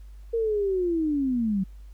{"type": "linear sweep", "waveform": "sine", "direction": "down", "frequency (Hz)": [466.2, 184.2], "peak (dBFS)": -22, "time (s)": [0.33, 1.64], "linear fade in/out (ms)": 10, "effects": ["added 50 Hz sine -41 dBFS peak until 1.93 s", "pink hiss -65 dBFS RMS until 1.93 s"]}